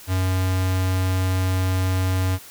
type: tone with notch filter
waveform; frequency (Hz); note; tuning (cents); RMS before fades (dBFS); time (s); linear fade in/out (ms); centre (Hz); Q
square; 93.2; F#2; +13; -21; 0.07-2.39; 50; 390; 2
effects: white hiss -43 dBFS RMS until 2.5 s